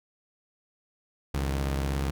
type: tone pair together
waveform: sawtooth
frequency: 68 / 152.65 Hz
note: C#2 / D#3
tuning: -33 / -33 cents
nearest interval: octave + major second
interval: 1400 cents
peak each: -23 / -32 dBFS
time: 1.34-2.11 s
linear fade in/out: 5 ms
effects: none